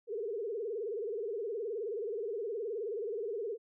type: tone with vibrato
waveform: sine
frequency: 434.4 Hz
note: A4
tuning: 22 cents flat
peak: -34 dBFS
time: 0.07-3.58 s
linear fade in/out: 50 ms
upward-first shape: sine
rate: 19 Hz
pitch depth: 170 cents each way
effects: none